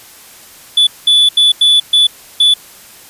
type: tone bursts at uneven times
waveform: triangle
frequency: 3461 Hz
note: A7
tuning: 29 cents flat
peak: -4 dBFS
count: 6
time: 0.77-0.87 / 1.07-1.29 / 1.37-1.52 / 1.61-1.8 / 1.93-2.07 / 2.4-2.54 s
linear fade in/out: 5 ms
effects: white hiss -38 dBFS RMS until 3.09 s + resampled to 32000 Hz